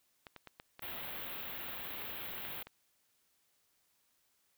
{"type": "clicks", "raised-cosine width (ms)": 0.3, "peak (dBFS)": -32, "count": 10, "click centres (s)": [0.268, 0.363, 0.473, 0.599, 0.794, 1.047, 1.685, 2.019, 2.451, 2.67]}
{"type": "band-stop noise", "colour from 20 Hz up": "white", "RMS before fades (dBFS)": -43, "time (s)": [0.82, 2.63], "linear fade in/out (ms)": 5, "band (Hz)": [3700, 13000], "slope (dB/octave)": 48}
{"effects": ["white hiss -75 dBFS RMS until 4.57 s"]}